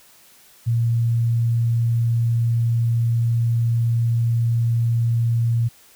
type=tone; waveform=sine; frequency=116.54 Hz; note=A#2; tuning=in tune; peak=-16 dBFS; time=0.66-5.69 s; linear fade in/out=20 ms; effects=white hiss -51 dBFS RMS until 5.95 s